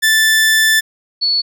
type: tone pair in turn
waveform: sawtooth / sine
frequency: 1760 / 4420 Hz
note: A6 / C#8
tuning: 0 / -6 cents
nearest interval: octave + major third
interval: 1594 cents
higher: second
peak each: -6 / -12 dBFS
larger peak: first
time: 0.02-0.81 / 1.21-1.42 s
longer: first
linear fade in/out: 20 ms
effects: none